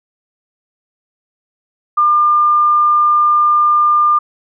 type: tone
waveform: sine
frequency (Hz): 1200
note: D6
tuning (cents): +37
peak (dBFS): -8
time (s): 1.97-4.19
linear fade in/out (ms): 10
effects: none